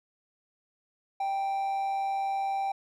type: tone with amplitude modulation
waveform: triangle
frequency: 784 Hz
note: G5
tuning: in tune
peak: -24 dBFS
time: 1.2-2.72 s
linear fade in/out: 5 ms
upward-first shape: sine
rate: 156 Hz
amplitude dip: 30%
effects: none